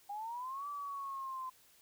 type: linear two-way sweep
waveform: sine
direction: up then down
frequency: 798 to 1162 to 1028 Hz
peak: -39 dBFS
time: 0.09-1.5 s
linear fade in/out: 10 ms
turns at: 0.68 s
effects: white hiss -65 dBFS RMS until 1.81 s